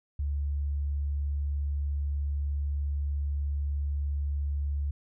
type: tone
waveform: sine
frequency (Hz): 71.6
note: D2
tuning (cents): -43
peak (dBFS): -27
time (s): 0.19-4.91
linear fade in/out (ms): 5
effects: none